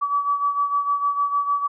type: beating tone pair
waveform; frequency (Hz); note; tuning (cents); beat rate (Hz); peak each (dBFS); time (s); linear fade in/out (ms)
sine; 1144 / 1150.6; D6 / D6; -46 / -36; 6.6; -20 / -26; 0.01-1.68; 20
effects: none